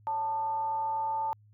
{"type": "tone with frequency modulation", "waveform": "sine", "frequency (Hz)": 886, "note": "A5", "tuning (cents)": 12, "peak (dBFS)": -28, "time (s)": [0.07, 1.33], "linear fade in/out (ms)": 0, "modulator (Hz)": 328, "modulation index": 0.26, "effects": ["added 105 Hz sine -56 dBFS peak until 1.53 s"]}